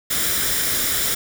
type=noise with comb filter; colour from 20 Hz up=white; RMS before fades=-21 dBFS; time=0.1-1.15 s; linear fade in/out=10 ms; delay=0.56 ms; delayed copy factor=+0.55; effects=none